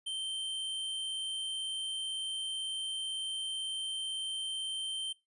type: tone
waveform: square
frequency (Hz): 3121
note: G7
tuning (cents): -8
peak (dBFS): -35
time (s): 0.06-5.13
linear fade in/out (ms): 10
effects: noise-tail reverb RT60 0.2 s tail -21 dB re dry + resampled to 24000 Hz